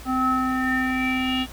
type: tone with low-pass filter sweep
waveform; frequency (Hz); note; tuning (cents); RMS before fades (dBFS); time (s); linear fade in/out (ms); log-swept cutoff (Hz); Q
square; 258.3; C4; -22; -23; 0.05-1.47; 50; 1100 to 3100; 7.8
effects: added 60 Hz sine -40 dBFS peak until 1.52 s + pink hiss -43 dBFS RMS until 1.52 s